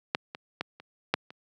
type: clicks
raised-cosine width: 0.3 ms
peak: -8 / -21 / -14 / -30 / -6 / -28 dBFS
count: 6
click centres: 0.149 / 0.349 / 0.61 / 0.8 / 1.14 / 1.305 s
effects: high-pass 150 Hz 12 dB/octave